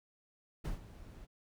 brown noise with ADSR envelope, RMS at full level -37 dBFS, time 0.64-1.27 s, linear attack 15 ms, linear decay 130 ms, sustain -14 dB, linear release 35 ms, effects none

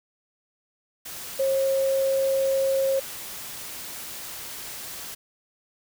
sine tone in noise, 539 Hz, C#5, 49 cents flat, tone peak -20 dBFS, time 1.39-3 s, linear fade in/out 10 ms, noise white, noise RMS -37 dBFS, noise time 1.05-5.15 s, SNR +14 dB, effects none

